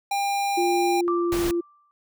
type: tone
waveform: square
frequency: 800 Hz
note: G5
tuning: 35 cents sharp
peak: -23 dBFS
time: 0.11-1.01 s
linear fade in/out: 5 ms
type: tone with pitch glide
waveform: sine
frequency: 349.2 to 343.8 Hz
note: F4 to F4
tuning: 0 to -27 cents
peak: -21 dBFS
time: 0.57-1.61 s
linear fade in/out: 10 ms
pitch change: -27 cents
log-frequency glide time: 0.87-1.48 s
type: tone with exponential decay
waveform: sine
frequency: 1174.7 Hz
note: D6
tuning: in tune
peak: -23 dBFS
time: 1.08-1.91 s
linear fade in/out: 0 ms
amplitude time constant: 180 ms
type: noise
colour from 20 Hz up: pink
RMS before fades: -30 dBFS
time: 1.32-1.51 s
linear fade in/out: 0 ms
effects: none